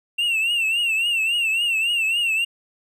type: tone with vibrato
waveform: triangle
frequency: 2730 Hz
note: F7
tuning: 40 cents flat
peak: -17 dBFS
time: 0.18-2.45 s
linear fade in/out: 10 ms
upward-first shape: triangle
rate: 3.6 Hz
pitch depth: 110 cents each way
effects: none